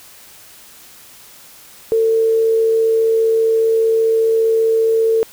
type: tone with amplitude modulation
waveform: sine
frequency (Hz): 449.2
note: A4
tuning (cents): +36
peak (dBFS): -10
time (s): 1.92-5.23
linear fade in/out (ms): 0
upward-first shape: sine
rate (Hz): 75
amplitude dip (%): 25
effects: white hiss -42 dBFS RMS until 5.32 s